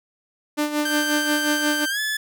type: tone with tremolo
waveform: sawtooth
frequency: 297.8 Hz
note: D4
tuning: 24 cents sharp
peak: -15 dBFS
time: 0.57-1.86 s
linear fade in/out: 20 ms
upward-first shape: sine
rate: 5.6 Hz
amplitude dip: 65%
type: tone with pitch glide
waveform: sawtooth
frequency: 1564 to 1725.4 Hz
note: G6 to A6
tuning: -4 to -34 cents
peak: -19 dBFS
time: 0.85-2.17 s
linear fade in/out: 5 ms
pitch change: +170 cents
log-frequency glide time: 1.89-2 s
effects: none